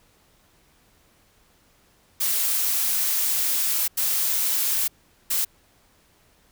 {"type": "noise bursts at uneven times", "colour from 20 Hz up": "blue", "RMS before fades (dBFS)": -23, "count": 3, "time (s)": [[2.2, 3.88], [3.97, 4.88], [5.3, 5.45]], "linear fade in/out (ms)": 10, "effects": ["pink hiss -60 dBFS RMS until 6.51 s"]}